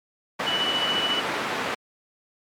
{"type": "band-pass noise", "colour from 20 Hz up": "white", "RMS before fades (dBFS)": -28, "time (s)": [0.39, 1.75], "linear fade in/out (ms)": 10, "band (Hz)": [180, 1900], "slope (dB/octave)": 12}
{"type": "tone with tremolo", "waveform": "sine", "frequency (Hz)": 2960, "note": "F#7", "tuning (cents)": 0, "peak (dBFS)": -21, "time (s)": [0.46, 1.21], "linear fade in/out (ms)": 20, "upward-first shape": "sine", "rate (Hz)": 14, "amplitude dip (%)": 50}
{"effects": ["MP3 96 kbps"]}